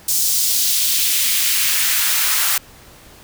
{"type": "noise with high-pass filter sweep", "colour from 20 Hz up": "white", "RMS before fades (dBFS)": -17, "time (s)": [0.08, 2.58], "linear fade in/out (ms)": 5, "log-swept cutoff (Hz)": [5800, 1100], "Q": 1.2, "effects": ["pink hiss -44 dBFS RMS until 3.23 s"]}